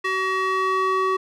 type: tone with band-pass filter sweep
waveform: square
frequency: 378.3 Hz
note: F#4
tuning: 38 cents sharp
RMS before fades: -22 dBFS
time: 0.04-1.17 s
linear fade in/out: 10 ms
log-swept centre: 1800 to 950 Hz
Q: 1.7
effects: none